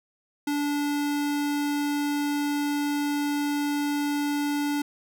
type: tone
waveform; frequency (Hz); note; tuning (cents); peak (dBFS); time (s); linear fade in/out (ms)
square; 290.2; D4; -21; -25; 0.47-4.82; 5
effects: none